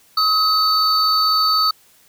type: tone pair together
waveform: triangle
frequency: 1269 / 4522 Hz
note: D#6 / C#8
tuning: +34 / +34 cents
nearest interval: octave + minor seventh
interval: 2200 cents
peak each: -15 dBFS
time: 0.17-1.71 s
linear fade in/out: 5 ms
effects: white hiss -53 dBFS RMS until 2.08 s